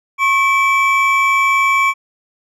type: tone pair together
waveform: triangle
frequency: 1090.3 / 2312 Hz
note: C#6 / D7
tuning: -29 / -28 cents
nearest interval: octave + minor second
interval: 1301 cents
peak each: -12 dBFS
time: 0.18-1.94 s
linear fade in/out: 50 ms
effects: none